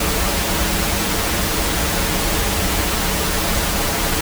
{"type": "noise with comb filter", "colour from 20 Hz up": "pink", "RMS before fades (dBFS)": -19, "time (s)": [0, 4.21], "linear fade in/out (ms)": 5, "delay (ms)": 7.9, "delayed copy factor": -0.6, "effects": []}